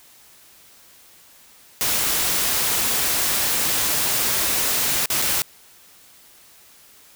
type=noise with dropouts; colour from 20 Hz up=white; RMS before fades=-21 dBFS; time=1.81-5.42 s; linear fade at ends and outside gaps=0 ms; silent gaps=5.058-5.102 / 5.217-5.222 s; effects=white hiss -50 dBFS RMS until 7.15 s